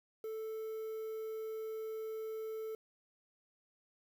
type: tone with quantisation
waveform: triangle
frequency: 440 Hz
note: A4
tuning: in tune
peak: -37 dBFS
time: 0.24-2.75 s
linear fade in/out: 2 ms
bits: 10
effects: none